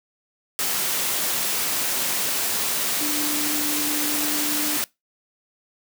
sine tone in noise, 297.1 Hz, D4, 20 cents sharp, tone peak -28 dBFS, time 3.01-4.77 s, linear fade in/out 0 ms, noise white, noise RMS -24 dBFS, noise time 0.59-4.84 s, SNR -7 dB, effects noise-tail reverb RT60 0.2 s tail -23 dB re dry + high-pass 150 Hz 12 dB/octave

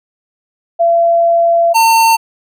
sine / square tone pair in turn, 678 / 905 Hz, E5 / A5, +49 / +48 cents, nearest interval perfect fourth, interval 499 cents, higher second, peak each -7 dBFS, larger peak neither, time 0.79-1.74 / 1.74-2.17 s, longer first, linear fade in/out 20 ms, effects none

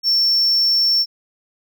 triangle tone, 5430 Hz, F8, 50 cents flat, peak -12 dBFS, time 0.03-1.06 s, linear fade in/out 50 ms, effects none

